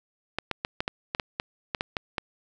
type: clicks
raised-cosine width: 0.3 ms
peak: -11 dBFS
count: 12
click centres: 0.386 / 0.513 / 0.649 / 0.805 / 0.879 / 1.149 / 1.198 / 1.399 / 1.748 / 1.809 / 1.968 / 2.182 s
effects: none